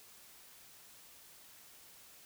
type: silence
effects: white hiss -58 dBFS RMS until 2.25 s